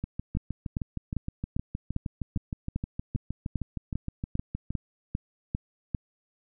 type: two click trains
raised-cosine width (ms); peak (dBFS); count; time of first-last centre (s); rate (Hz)
5; -16 / -19; 15 / 31; 0.37-5.948 / 0.04-4.706; 2.51 / 6.43
effects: none